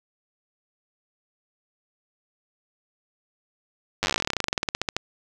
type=slowing click train; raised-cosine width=0.2 ms; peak=-6 dBFS; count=30; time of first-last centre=4.03-4.966 s; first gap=9 ms; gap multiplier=1.08; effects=none